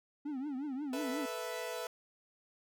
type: tone with vibrato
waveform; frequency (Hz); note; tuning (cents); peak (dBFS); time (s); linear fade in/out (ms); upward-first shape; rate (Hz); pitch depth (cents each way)
triangle; 277.2; C#4; 0; -34; 0.25-1.26; 10; triangle; 5.6; 190
type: chord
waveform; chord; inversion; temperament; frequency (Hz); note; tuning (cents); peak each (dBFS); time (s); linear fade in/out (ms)
sawtooth; A suspended second; none; equal; 440 / 493.9 / 659.3; A4 / B4 / E5; 0 / 0 / 0; -41 / -37 / -38; 0.93-1.87; 2
effects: none